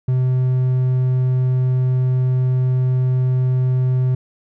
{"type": "tone", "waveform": "triangle", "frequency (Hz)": 128, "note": "C3", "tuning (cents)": -38, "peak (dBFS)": -12, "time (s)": [0.08, 4.15], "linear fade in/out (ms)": 5, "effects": []}